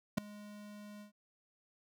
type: tone with ADSR envelope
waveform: square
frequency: 207.7 Hz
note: G#3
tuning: in tune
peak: -26 dBFS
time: 0.17-1.12 s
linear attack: 12 ms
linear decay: 3 ms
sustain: -23 dB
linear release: 110 ms
effects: none